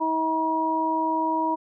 harmonic tone, 319.5 Hz, D#4, 46 cents sharp, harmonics 1 / 2 / 3, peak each -27 / -31 / -23 dBFS, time 0-1.56 s, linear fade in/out 20 ms, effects none

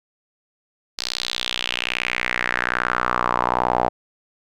sawtooth tone with band-pass filter sweep, 61.2 Hz, B1, 15 cents flat, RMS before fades -23 dBFS, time 0.98-3.89 s, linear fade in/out 10 ms, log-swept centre 4700 to 760 Hz, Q 3.6, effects none

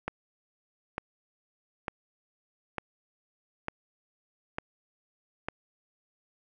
click train, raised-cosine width 0.5 ms, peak -16 dBFS, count 7, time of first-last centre 0.08-5.485 s, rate 1.11 Hz, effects none

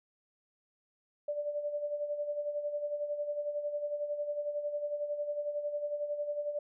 sine tone with tremolo, 587.3 Hz, D5, in tune, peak -30 dBFS, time 1.28-6.59 s, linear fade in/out 5 ms, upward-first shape sine, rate 11 Hz, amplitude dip 60%, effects none

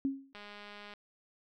sine tone with exponential decay, 271.9 Hz, C#4, 33 cents flat, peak -26 dBFS, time 0.05-0.33 s, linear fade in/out 0 ms, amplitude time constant 60 ms
click train, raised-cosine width 0.3 ms, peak -33 dBFS, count 122, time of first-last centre 0.35-0.937 s, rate 206 Hz
effects none

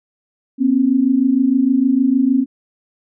sine tone pair together, 243.5 / 270 Hz, B3 / C#4, -24 / -45 cents, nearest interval major second, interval 179 cents, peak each -16 / -13 dBFS, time 0.58-2.46 s, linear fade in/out 50 ms, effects none

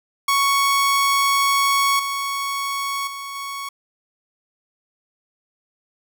sawtooth tone with level steps, 1111 Hz, C#6, 4 cents sharp, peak -12 / -19 / -26 / -24 dBFS, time 0.28-3.69 s, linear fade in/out 5 ms, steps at 1.99 / 3.07 / 3.35 s, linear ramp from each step 5 ms, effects none

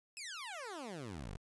15% pulse exponential sweep, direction down, 2655 to 39.45 Hz, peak -37 dBFS, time 0.17-1.37 s, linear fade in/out 0 ms, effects resampled to 24000 Hz

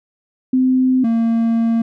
sine / triangle tone pair in turn, 257.6 / 229 Hz, C4 / A#3, -27 / -31 cents, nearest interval major second, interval 204 cents, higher first, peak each -11 dBFS, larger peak neither, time 0.53-1.04 / 1.04-1.82 s, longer second, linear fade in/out 5 ms, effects none

